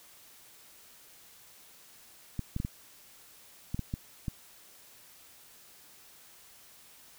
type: clicks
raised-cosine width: 5 ms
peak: -20 dBFS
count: 8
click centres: 2.393 / 2.564 / 2.601 / 2.649 / 3.745 / 3.793 / 3.939 / 4.282 s
effects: white hiss -56 dBFS RMS until 7.18 s